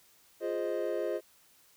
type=chord; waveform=triangle; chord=F minor seventh; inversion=none; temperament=equal; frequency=349.2 / 415.3 / 523.3 / 622.3 Hz; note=F4 / Ab4 / C5 / Eb5; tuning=0 / 0 / 0 / 0 cents; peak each=-34 dBFS; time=0.4-1.21 s; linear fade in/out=50 ms; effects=white hiss -63 dBFS RMS until 1.76 s